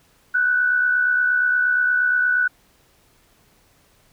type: tone pair together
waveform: sine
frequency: 1480 / 1548.5 Hz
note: F#6 / G6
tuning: 0 / -22 cents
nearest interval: minor second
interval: 78 cents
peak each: -16 / -26 dBFS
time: 0.34-2.48 s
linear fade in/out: 10 ms
effects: pink hiss -58 dBFS RMS until 4.12 s